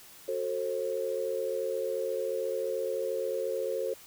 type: chord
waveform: sine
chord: F# diminished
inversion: none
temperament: just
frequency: 370 / 444 / 532.8 Hz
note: F#4 / A4 / C5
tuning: 0 / +16 / +31 cents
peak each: -37 / -33 / -32 dBFS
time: 0.28-3.94 s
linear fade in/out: 5 ms
effects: white hiss -52 dBFS RMS until 4.06 s